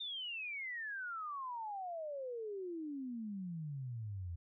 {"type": "exponential sweep", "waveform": "sine", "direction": "down", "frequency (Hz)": [3668, 82.41], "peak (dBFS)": -40, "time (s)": [0, 4.36], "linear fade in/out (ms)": 10, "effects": []}